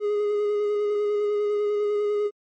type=tone with vibrato; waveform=triangle; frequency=415.3 Hz; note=G#4; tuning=in tune; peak=-19 dBFS; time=0-2.31 s; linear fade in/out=50 ms; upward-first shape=square; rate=10 Hz; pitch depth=14 cents each way; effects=MP3 32 kbps